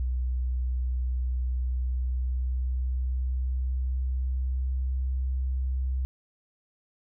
sine tone with pitch glide, 62.5 to 64.7 Hz, B1 to C2, +21 to -19 cents, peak -25 dBFS, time 0-6.05 s, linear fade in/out 0 ms, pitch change +60 cents, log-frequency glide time 1.55-4.99 s, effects none

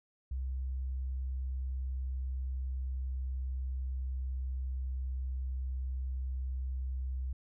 sine tone with pitch glide, 65 to 64.63 Hz, C2 to C2, -11 to -21 cents, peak -33 dBFS, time 0.31-7.33 s, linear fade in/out 5 ms, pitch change -10 cents, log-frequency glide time 0.42-5.21 s, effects none

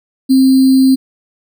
sine tone with sample-and-hold, 264 Hz, C4, 16 cents sharp, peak -5 dBFS, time 0.29-0.96 s, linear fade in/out 20 ms, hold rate 4410 Hz, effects none

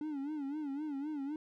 triangle tone with vibrato, 290.3 Hz, D4, 20 cents flat, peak -34 dBFS, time 0.01-1.36 s, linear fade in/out 2 ms, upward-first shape sine, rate 3.9 Hz, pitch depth 120 cents each way, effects none

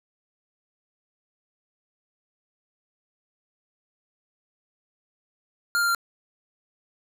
square tone with pitch steps, 1405 / 1393.7 / 1382.5 Hz, F6 / F6 / F6, +10 / -4 / -18 cents, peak -21 dBFS, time 5.75-5.948 s, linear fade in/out 0 ms, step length 66 ms, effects none

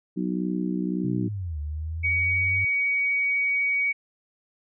harmonic tone, 61.74 Hz, B1, in tune, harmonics 3 / 4 / 5 / 6, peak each -27 / -32 / -29 / -36 dBFS, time 0.16-1.29 s, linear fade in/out 20 ms
sine linear two-way sweep, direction down then up, 136.7 to 73.1 to 96.4 Hz, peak -28 dBFS, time 1.04-2.65 s, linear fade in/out 5 ms, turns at 1.59 s
sine tone, 2254 Hz, C#7, 28 cents sharp, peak -21 dBFS, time 2.03-3.93 s, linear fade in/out 20 ms
effects none

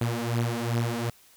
sawtooth beating tone pair, 116.54 / 119.14 Hz, A#2 / A#2, 0 / +38 cents, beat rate 2.6 Hz, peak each -24 / -25 dBFS, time 0.01-1.1 s, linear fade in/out 5 ms, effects white hiss -57 dBFS RMS until 1.36 s

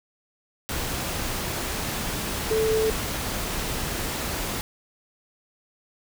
sine tone in noise, 439.7 Hz, A4, 1 cent flat, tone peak -20 dBFS, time 2.51-2.9 s, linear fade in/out 0 ms, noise pink, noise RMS -29 dBFS, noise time 0.69-4.61 s, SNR +6 dB, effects none

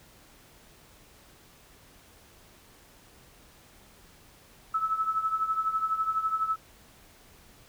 sine tone with tremolo, 1304 Hz, E6, 19 cents flat, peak -22 dBFS, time 4.74-6.56 s, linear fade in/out 5 ms, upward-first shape triangle, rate 12 Hz, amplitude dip 80%, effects pink hiss -56 dBFS RMS until 7.68 s

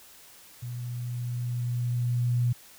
sine tone with level ramp, 121.5 Hz, B2, 28 cents flat, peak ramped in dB -33 to -21 dBFS, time 0.62-2.53 s, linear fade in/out 10 ms, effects white hiss -52 dBFS RMS until 2.78 s

